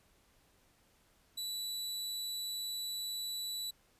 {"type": "tone", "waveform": "sawtooth", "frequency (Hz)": 3951, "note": "B7", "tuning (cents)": 0, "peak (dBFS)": -34, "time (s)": [1.37, 3.71], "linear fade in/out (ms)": 10, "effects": ["pink hiss -69 dBFS RMS until 3.99 s", "resampled to 32000 Hz"]}